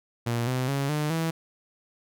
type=tone with pitch steps; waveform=sawtooth; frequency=118.1 / 128.05 / 138.83 / 150.53 / 163.2 Hz; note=A#2 / C3 / C#3 / D3 / E3; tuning=+23 / -37 / +3 / +43 / -17 cents; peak=-21 dBFS; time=0.26-1.31 s; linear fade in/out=10 ms; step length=210 ms; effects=none